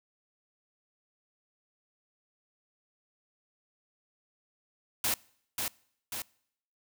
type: noise with echo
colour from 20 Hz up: white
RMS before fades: -29 dBFS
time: 5.04-5.14 s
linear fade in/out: 2 ms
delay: 540 ms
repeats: 2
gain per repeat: -4 dB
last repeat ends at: 6.22 s
effects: noise-tail reverb RT60 0.7 s tail -25 dB re dry